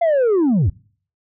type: linear sweep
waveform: sine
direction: down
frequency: 698 to 69 Hz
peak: -10 dBFS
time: 0.01-0.7 s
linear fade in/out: 10 ms
effects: noise-tail reverb RT60 0.5 s tail -26 dB re dry + tanh soft clip ceiling -12 dBFS